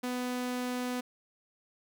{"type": "tone", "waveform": "sawtooth", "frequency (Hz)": 248.9, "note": "B3", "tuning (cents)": 14, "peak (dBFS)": -28, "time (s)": [0.03, 1.01], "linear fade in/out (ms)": 10, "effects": []}